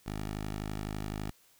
10% pulse tone, 51.91 Hz, G#1, in tune, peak -27 dBFS, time 0.06-1.31 s, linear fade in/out 5 ms, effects white hiss -64 dBFS RMS until 1.59 s

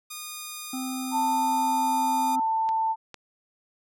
5% pulse tone with pitch glide, 1226 to 1216.8 Hz, D#6 to D#6, -26 to -39 cents, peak -24 dBFS, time 0.1-2.36 s, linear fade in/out 10 ms, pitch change -13 cents, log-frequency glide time 0.21-2.1 s
harmonic tone, 259.4 Hz, C4, 15 cents flat, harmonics 1 / 3 / 5, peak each -30 / -40 / -44 dBFS, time 0.73-2.4 s, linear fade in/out 5 ms
sine tone, 890 Hz, A5, 20 cents sharp, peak -22 dBFS, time 1.11-2.96 s, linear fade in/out 50 ms
clicks, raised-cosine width 0.2 ms, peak -23 dBFS, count 2, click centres 2.69 / 3.143 s
effects none

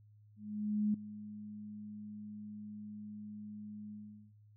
sine tone with ADSR envelope, 210 Hz, G#3, 19 cents sharp, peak -28 dBFS, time 0.36-4.33 s, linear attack 580 ms, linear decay 5 ms, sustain -16 dB, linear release 410 ms, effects added 105 Hz sine -59 dBFS peak until 4.56 s

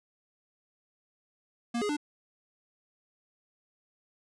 square tone with pitch steps, 236.2 / 415.3 / 295.5 Hz, A#3 / G#4 / D4, +23 / 0 / +11 cents, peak -29 dBFS, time 1.74-1.968 s, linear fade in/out 10 ms, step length 76 ms, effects resampled to 22050 Hz

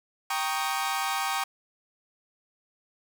sawtooth chord, Eb dominant seventh, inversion first, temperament equal, 784 / 932.3 / 1108.7 / 1244.5 Hz, G5 / Bb5 / Db6 / Eb6, 0 / 0 / 0 / 0 cents, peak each -27 / -30 / -29 / -30 dBFS, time 0.3-1.44 s, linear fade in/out 5 ms, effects none

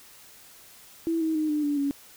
sine tone with pitch steps, 329.6 / 319.3 / 309.3 / 299.6 / 290.3 / 281.2 Hz, E4 / D#4 / D#4 / D4 / D4 / C#4, 0 / +45 / -10 / +35 / -20 / +25 cents, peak -23 dBFS, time 1.07-1.91 s, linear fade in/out 0 ms, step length 140 ms, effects white hiss -51 dBFS RMS until 2.16 s

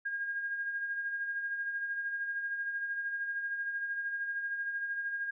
sine tone with tremolo, 1623 Hz, G#6, 40 cents flat, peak -31 dBFS, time 0.05-5.31 s, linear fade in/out 10 ms, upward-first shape sine, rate 13 Hz, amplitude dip 45%, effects none

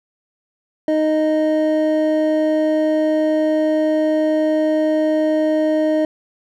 triangle tone pair together, 310.5 / 620.5 Hz, D#4 / D#5, -3 / -5 cents, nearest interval octave, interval 1198 cents, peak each -15 dBFS, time 0.88-6.05 s, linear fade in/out 2 ms, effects none

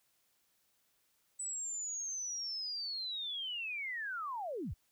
sine linear sweep, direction down, 8010 to 36.71 Hz, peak -37 dBFS, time 1.39-4.74 s, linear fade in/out 10 ms, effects white hiss -75 dBFS RMS until 4.91 s

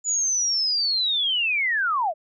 sine linear sweep, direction down, 6980 to 587.3 Hz, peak -20 dBFS, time 0.04-2.14 s, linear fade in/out 50 ms, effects none

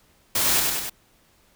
white noise with echo, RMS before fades -22 dBFS, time 0.35-0.6 s, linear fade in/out 5 ms, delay 99 ms, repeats 3, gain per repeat -3 dB, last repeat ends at 0.897 s, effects pink hiss -60 dBFS RMS until 1.55 s

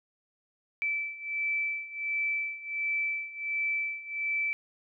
sine beating tone pair, 2319 / 2320.4 Hz, D7 / D7, -22 / -21 cents, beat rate 1.4 Hz, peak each -34 / -31 dBFS, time 0.82-4.53 s, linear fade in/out 0 ms, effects none

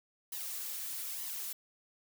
blue noise with flanger, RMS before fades -40 dBFS, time 0.32-1.53 s, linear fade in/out 5 ms, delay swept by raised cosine 0.98 to 4.88 ms, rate 1.1 Hz, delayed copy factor +0.7, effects none

